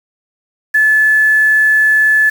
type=tone with quantisation; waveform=sine; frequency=1729 Hz; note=A6; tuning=31 cents flat; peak=-7 dBFS; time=0.74-2.3 s; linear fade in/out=10 ms; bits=5; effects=none